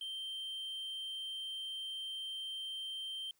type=tone; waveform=triangle; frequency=3136 Hz; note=G7; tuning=in tune; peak=-38 dBFS; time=0.01-3.31 s; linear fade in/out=2 ms; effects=white hiss -75 dBFS RMS until 3.39 s